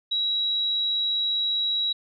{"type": "tone", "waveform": "sine", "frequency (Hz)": 3875, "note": "B7", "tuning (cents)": -34, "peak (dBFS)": -22, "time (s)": [0.11, 1.93], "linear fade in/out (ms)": 10, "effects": []}